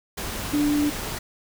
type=tone in noise; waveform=sine; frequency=293.7 Hz; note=D4; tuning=in tune; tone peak=-19 dBFS; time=0.53-0.9 s; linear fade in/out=10 ms; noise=pink; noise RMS=-31 dBFS; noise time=0.17-1.19 s; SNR=+9 dB; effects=none